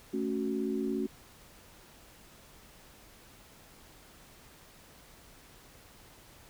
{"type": "chord", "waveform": "sine", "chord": "F# minor", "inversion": "first", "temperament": "equal", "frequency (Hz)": [220, 277.2, 370], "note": ["A3", "C#4", "F#4"], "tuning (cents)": [0, 0, 0], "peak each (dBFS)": -34, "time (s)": [0.13, 1.07], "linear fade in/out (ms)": 10, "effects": ["pink hiss -56 dBFS RMS until 6.49 s"]}